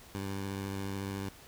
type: tone with vibrato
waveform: 15% pulse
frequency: 98 Hz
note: G2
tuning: in tune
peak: -29 dBFS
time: 0.15-1.29 s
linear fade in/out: 0 ms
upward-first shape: sine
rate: 14 Hz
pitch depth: 19 cents each way
effects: pink hiss -54 dBFS RMS until 1.47 s